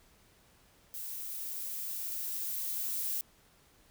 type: noise with level ramp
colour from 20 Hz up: violet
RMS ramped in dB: -41 to -34 dBFS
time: 0.94-3.21 s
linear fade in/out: 0 ms
effects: pink hiss -64 dBFS RMS until 3.9 s